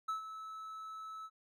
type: tone with ADSR envelope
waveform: triangle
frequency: 1303 Hz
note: E6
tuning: 20 cents flat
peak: -31 dBFS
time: 0.08-1.3 s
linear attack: 10 ms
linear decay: 120 ms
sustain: -11 dB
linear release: 50 ms
effects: none